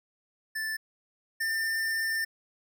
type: tone pair in turn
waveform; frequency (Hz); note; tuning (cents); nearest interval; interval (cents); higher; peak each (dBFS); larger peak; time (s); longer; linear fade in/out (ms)
square; 1760 / 1795.9; A6 / A6; 0 / +35; unison; 35; second; -31 / -28; second; 0.55-0.77 / 1.4-2.25; second; 10
effects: none